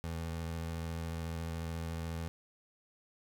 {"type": "tone with vibrato", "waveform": "25% pulse", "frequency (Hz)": 82.41, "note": "E2", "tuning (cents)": 0, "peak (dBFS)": -33, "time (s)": [0.04, 2.28], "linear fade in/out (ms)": 0, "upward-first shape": "square", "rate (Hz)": 14, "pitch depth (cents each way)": 14, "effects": []}